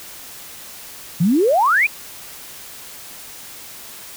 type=exponential sweep; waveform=sine; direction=up; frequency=154.5 to 2549 Hz; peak=-12 dBFS; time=1.2-1.87 s; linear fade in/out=10 ms; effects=white hiss -37 dBFS RMS until 4.16 s